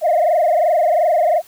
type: tone with frequency modulation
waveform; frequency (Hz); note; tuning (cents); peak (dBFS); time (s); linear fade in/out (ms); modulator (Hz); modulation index
sine; 660; E5; +2; -10; 0.01-1.42; 50; 22.8; 2.5
effects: tanh soft clip ceiling -9 dBFS + white hiss -47 dBFS RMS until 1.47 s